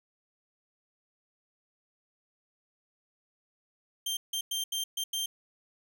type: tone bursts at uneven times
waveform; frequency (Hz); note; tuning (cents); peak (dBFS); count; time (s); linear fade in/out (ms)
sawtooth; 3160; G7; +13; -27; 6; 4.06-4.17 / 4.33-4.41 / 4.51-4.64 / 4.72-4.84 / 4.97-5.04 / 5.13-5.26; 5
effects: none